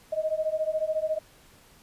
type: beating tone pair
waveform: sine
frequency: 620 / 634 Hz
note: D#5 / D#5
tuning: -6 / +32 cents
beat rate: 14 Hz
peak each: -28 dBFS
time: 0.12-1.19 s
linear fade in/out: 10 ms
effects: pink hiss -56 dBFS RMS until 1.82 s + resampled to 32000 Hz